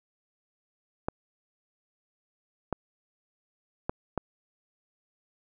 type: clicks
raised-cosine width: 1 ms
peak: -14 dBFS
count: 4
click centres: 1.085 / 2.727 / 3.895 / 4.177 s
effects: none